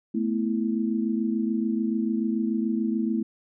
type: chord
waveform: sine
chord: A suspended second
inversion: none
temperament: equal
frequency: 220 / 246.9 / 329.6 Hz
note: A3 / B3 / E4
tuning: 0 / 0 / 0 cents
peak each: -25 / -29 / -29 dBFS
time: 0.14-3.23 s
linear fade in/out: 10 ms
effects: none